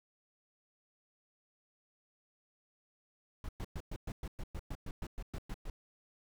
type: noise bursts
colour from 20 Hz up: brown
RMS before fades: -40 dBFS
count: 15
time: 3.44-5.7 s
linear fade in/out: 2 ms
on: 48 ms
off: 110 ms
effects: none